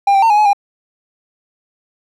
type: tone with pitch steps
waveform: triangle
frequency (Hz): 799 / 782 / 907 / 833 / 848 / 807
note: G5 / G5 / A#5 / G#5 / G#5 / G#5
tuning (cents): +33 / -4 / -48 / +5 / +36 / -50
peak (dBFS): -6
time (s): 0.07-0.532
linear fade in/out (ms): 5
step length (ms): 77
effects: none